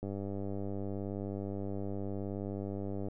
click train, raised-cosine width 2 ms, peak -26 dBFS, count 304, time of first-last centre 0.03-3.084 s, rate 99.2 Hz, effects none

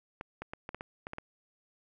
clicks, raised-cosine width 0.5 ms, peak -24 dBFS, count 9, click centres 0.211 / 0.42 / 0.535 / 0.691 / 0.746 / 0.809 / 1.069 / 1.134 / 1.184 s, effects none

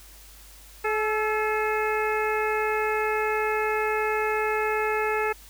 harmonic tone with a mistuned harmonic, 429.3 Hz, A4, 43 cents flat, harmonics 1 / 2 / 3 / 4 / 5 / 6, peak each -26 / -29 / -31 / -32 / -33 / -34 dBFS, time 0.84-5.33 s, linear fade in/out 10 ms, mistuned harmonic 3, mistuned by +46 cents, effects added 50 Hz sine -49 dBFS peak until 5.49 s + white hiss -50 dBFS RMS until 5.49 s

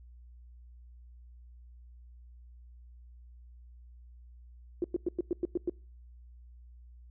sine tone bursts, 349.2 Hz, F4, in tune, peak -26 dBFS, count 8, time 4.82-5.696 s, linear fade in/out 2 ms, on 22 ms, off 100 ms, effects noise-tail reverb RT60 0.4 s tail -26 dB re dry + added 60 Hz sine -50 dBFS peak until 7.1 s

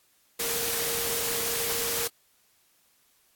sine tone in noise, 466.2 Hz, A#4, in tune, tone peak -35 dBFS, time 0.39-2.08 s, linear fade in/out 10 ms, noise white, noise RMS -29 dBFS, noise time 0.39-2.08 s, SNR -9 dB, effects white hiss -65 dBFS RMS until 3.35 s + AAC 64 kbps

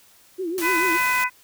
sine tone with vibrato, 351.7 Hz, F4, 12 cents sharp, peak -24 dBFS, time 0.38-0.98 s, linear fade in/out 20 ms, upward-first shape triangle, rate 6.9 Hz, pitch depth 170 cents each way
white noise, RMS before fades -31 dBFS, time 0.58-1.24 s, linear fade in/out 0 ms
harmonic tone, 501 Hz, B4, 25 cents sharp, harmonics 2 / 3 / 4 / 5, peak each -23 / -27 / -23 / -26 dBFS, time 0.61-1.3 s, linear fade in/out 50 ms
effects white hiss -54 dBFS RMS until 1.43 s

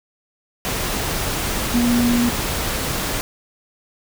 sine tone in noise, 240 Hz, B3, 49 cents flat, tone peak -15 dBFS, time 1.74-2.29 s, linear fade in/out 0 ms, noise pink, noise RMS -23 dBFS, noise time 0.65-3.21 s, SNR +5 dB, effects none

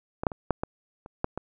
clicks, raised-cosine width 1 ms, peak -16 / -7 / -23 / -8 / -14 / -28 / -11 / -18 dBFS, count 8, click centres 0.235 / 0.268 / 0.318 / 0.507 / 0.635 / 1.061 / 1.244 / 1.376 s, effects none

